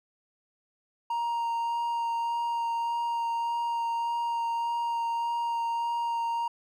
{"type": "tone with vibrato", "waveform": "triangle", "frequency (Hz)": 934, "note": "A#5", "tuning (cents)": 3, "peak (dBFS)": -25, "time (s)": [1.1, 6.48], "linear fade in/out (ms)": 5, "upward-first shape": "sine", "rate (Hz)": 1.7, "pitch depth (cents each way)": 10, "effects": []}